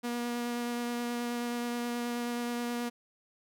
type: tone with vibrato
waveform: sawtooth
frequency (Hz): 239.6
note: A#3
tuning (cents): +48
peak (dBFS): -28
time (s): 0.03-2.9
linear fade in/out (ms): 20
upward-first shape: sine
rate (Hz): 9.4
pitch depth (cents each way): 10
effects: none